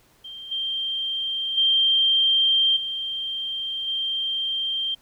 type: tone with level steps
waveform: sine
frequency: 3164 Hz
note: G7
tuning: 15 cents sharp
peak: -35 / -24 / -16 / -26 / -23 dBFS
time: 0.24-4.95 s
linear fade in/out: 10 ms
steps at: 0.51 / 1.57 / 2.76 / 3.87 s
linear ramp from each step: 10 ms
effects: pink hiss -59 dBFS RMS until 5.01 s